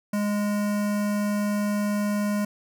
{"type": "tone with notch filter", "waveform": "square", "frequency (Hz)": 206.5, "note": "G#3", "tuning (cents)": -10, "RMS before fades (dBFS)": -25, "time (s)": [0.13, 2.45], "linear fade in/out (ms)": 5, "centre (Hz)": 3600, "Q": 1.3, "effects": []}